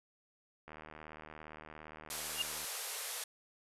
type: click train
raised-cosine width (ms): 0.5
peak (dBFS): -34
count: 153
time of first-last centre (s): 0.68-2.644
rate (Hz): 77.4
type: band-pass noise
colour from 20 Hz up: white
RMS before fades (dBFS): -42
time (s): 2.1-3.24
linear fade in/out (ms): 5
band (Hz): 410 to 13000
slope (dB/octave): 96
type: tone with exponential growth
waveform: sine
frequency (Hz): 2817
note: F7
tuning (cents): +14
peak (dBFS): -28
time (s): 2.32-2.42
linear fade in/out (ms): 5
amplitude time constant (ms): 20
effects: none